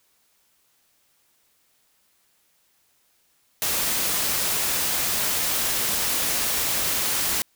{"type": "noise", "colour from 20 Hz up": "white", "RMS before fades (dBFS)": -24, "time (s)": [3.62, 7.42], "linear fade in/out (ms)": 0, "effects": ["white hiss -65 dBFS RMS until 7.55 s"]}